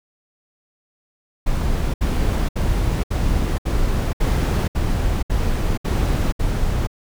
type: noise bursts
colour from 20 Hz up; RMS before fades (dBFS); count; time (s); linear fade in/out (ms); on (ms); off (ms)
brown; -19; 10; 1.46-6.872; 10; 480; 68
effects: none